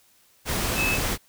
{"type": "tone in noise", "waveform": "sine", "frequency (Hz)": 2600, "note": "E7", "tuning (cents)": -24, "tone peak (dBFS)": -23, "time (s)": [0.75, 0.99], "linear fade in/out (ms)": 50, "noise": "pink", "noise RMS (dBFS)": -26, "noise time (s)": [0.45, 1.18], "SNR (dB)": 0, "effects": ["white hiss -60 dBFS RMS until 1.28 s"]}